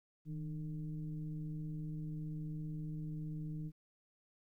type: tone with frequency modulation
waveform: sine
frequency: 156.5 Hz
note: D#3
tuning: 10 cents sharp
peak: -39 dBFS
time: 0.25-3.72 s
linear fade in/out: 50 ms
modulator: 146 Hz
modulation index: 0.66
effects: 13-bit